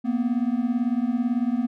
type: beating tone pair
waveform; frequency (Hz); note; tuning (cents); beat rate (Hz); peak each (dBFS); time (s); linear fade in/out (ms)
triangle; 232.7 / 250.7; A#3 / B3; -3 / +26; 18; -22; 0.04-1.67; 20
effects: none